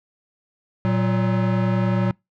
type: tone pair together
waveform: square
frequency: 116.54 / 187.47 Hz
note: A#2 / F#3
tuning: 0 / +23 cents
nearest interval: minor sixth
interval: 823 cents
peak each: -22 / -21 dBFS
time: 0.85-2.11 s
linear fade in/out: 0 ms
effects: noise-tail reverb RT60 0.2 s tail -26 dB re dry + low-pass 2000 Hz 12 dB/octave